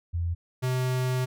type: tone pair in turn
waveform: sine / square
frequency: 85.3 / 127.81 Hz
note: F2 / C3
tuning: -40 / -40 cents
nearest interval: perfect fifth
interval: 700 cents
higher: second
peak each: -25 dBFS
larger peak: neither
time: 0.13-0.35 / 0.62-1.26 s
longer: second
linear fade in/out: 20 ms
effects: none